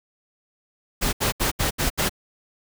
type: noise bursts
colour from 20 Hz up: pink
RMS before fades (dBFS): -22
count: 6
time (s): 1.01-2.095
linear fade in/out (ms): 20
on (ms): 120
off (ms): 73
effects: none